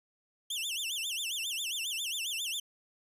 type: tone with vibrato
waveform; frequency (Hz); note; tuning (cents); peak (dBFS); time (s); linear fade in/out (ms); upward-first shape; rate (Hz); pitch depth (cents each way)
sawtooth; 3080; G7; -31; -30; 0.5-2.6; 5; sine; 7.4; 270
effects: resampled to 32000 Hz